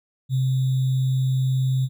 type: tone with sample-and-hold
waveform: sine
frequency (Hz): 130.81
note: C3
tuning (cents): 0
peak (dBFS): -18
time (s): 0.29-1.89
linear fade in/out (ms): 50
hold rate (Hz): 3675
effects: none